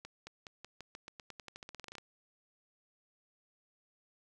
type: accelerating click train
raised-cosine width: 0.2 ms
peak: -29 dBFS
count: 21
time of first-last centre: 0.05-1.983 s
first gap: 220 ms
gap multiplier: 0.9
effects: none